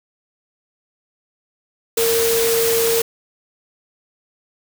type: tone in noise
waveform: sine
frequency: 459.5 Hz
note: A#4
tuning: 25 cents flat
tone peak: -16 dBFS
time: 1.97-3.02 s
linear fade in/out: 5 ms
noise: white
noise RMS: -21 dBFS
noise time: 1.97-3.02 s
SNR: +2 dB
effects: none